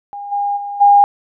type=tone with level steps; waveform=sine; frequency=811 Hz; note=G#5; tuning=41 cents flat; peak=-25 / -15 / -22 / -5 dBFS; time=0.13-1.04 s; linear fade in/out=0 ms; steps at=0.31 / 0.56 / 0.8 s; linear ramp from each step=20 ms; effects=none